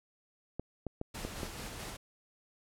clicks, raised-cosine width 2 ms, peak -23 dBFS, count 5, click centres 0.596 / 0.867 / 1.014 / 1.25 / 1.432 s
pink noise with tremolo, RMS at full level -42 dBFS, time 1.14-1.97 s, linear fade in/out 10 ms, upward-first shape square, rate 4.6 Hz, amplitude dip 25%
effects low-pass 12000 Hz 12 dB/octave

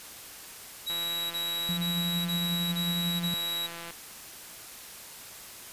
45% pulse tone bursts, 3862 Hz, B7, 39 cents flat, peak -30 dBFS, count 6, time 0.86-3.675 s, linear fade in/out 20 ms, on 450 ms, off 23 ms
click train, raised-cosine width 0.3 ms, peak -25 dBFS, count 509, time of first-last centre 0.9-3.906 s, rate 169 Hz
sine tone with tremolo, 174.61 Hz, F3, in tune, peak -28 dBFS, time 1.69-3.34 s, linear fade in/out 0 ms, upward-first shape sine, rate 11 Hz, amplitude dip 35%
effects white hiss -45 dBFS RMS until 5.72 s + resampled to 32000 Hz

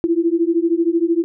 sine beating tone pair, 329.6 / 342.6 Hz, E4 / F4, 0 / -33 cents, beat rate 13 Hz, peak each -17 dBFS, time 0.04-1.24 s, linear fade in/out 0 ms, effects none

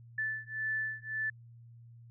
sine beating tone pair, 1751 / 1752.8 Hz, A6 / A6, -9 / -7 cents, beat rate 1.8 Hz, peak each -36 / -36 dBFS, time 0.18-1.3 s, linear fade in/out 5 ms, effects added 117 Hz sine -51 dBFS peak until 2.1 s

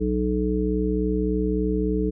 harmonic tone, 61.74 Hz, B1, in tune, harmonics 1 / 3 / 5 / 7, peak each -26 / -26 / -26 / -26 dBFS, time 0-2.11 s, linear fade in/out 20 ms, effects none

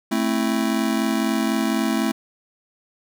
square chord, A minor, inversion none, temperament just, 220 / 264 / 330 Hz, A3 / C4 / E4, 0 / +16 / +2 cents, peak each -23 / -25 / -26 dBFS, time 0.11-2.12 s, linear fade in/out 10 ms, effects none

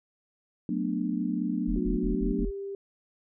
sine chord, B minor seventh, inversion second, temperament just, 185.21 / 222.2 / 246.9 / 296.3 Hz, F#3 / A3 / B3 / D4, +2 / +17 / 0 / +15 cents, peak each -32 dBFS, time 0.69-2.45 s, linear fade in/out 2 ms
sine tone bursts, 40.7 Hz, E1, 21 cents flat, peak -28 dBFS, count 5, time 1.67-2.512 s, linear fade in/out 20 ms, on 130 ms, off 48 ms
sine tone with pitch glide, 360.8 to 395.7 Hz, F#4 to G4, -44 to +16 cents, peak -33 dBFS, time 1.76-2.75 s, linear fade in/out 2 ms, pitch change +160 cents, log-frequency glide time 1.92-2.38 s
effects none

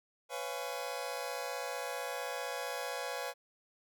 sawtooth chord, C# dominant seventh, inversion third, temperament just, 498.9 / 554.4 / 693 / 831.5 Hz, B4 / C#5 / E#5 / G#5, +17 / 0 / -14 / +2 cents, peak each -38 / -38 / -40 / -40 dBFS, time 0.29-3.34 s, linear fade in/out 50 ms, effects none

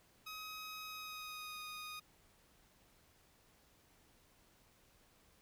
15% pulse tone with pitch glide, 1265 to 1239 Hz, D#6 to D#6, +28 to -8 cents, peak -39 dBFS, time 0.26-2 s, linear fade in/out 10 ms, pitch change -36 cents, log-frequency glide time 0.88-1.62 s, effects pink hiss -69 dBFS RMS until 5.41 s

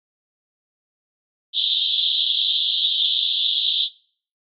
white band-pass noise, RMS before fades -21 dBFS, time 1.53-3.89 s, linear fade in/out 50 ms, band 3200 to 3800 Hz, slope 96 dB/octave, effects noise-tail reverb RT60 0.5 s tail -22 dB re dry + AAC 32 kbps

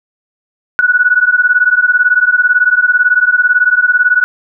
sine beating tone pair, 1464 / 1482 Hz, F#6 / F#6, -19 / +2 cents, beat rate 18 Hz, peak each -10 dBFS, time 0.79-4.24 s, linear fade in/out 0 ms, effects none

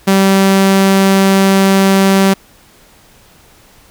sawtooth tone, 193.8 Hz, G3, 20 cents flat, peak -3 dBFS, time 0.07-2.34 s, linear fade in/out 10 ms, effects pink hiss -45 dBFS RMS until 3.9 s

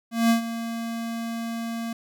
square tone with ADSR envelope, 230 Hz, A#3, 23 cents flat, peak -16 dBFS, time 0.11-1.93 s, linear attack 190 ms, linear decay 110 ms, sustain -13 dB, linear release 4 ms, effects none

